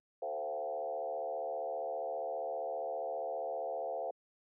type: tone with frequency modulation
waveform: sine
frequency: 603 Hz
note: D5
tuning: 46 cents sharp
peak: -34 dBFS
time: 0.22-4.11 s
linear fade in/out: 5 ms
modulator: 75 Hz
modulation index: 2.1
effects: added 60 Hz sine -66 dBFS peak until 4.47 s + high-pass 400 Hz 12 dB/octave